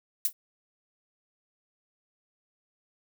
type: noise with exponential decay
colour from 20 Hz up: violet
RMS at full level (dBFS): -20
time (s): 0.25-0.33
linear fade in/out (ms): 1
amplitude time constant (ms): 17
effects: none